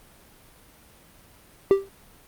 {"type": "tone with exponential decay", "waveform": "triangle", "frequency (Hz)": 392, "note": "G4", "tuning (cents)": 0, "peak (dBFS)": -8, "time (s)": [1.71, 1.89], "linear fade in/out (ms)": 0, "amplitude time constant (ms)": 38, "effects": ["pink hiss -53 dBFS RMS until 2.27 s", "Opus 32 kbps"]}